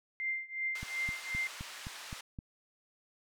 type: tone with tremolo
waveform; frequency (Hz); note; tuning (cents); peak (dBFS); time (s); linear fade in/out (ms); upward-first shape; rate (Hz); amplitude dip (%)
sine; 2093; C7; 0; -30; 0.2-1.47; 0; triangle; 2.7; 95
type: band-pass noise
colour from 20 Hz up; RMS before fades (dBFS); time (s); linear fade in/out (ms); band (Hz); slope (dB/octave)
pink; -47; 0.75-2.21; 5; 1200 to 7800; 12
type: click train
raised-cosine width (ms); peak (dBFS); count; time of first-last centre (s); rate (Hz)
5; -29; 7; 0.83-2.388; 3.85
effects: none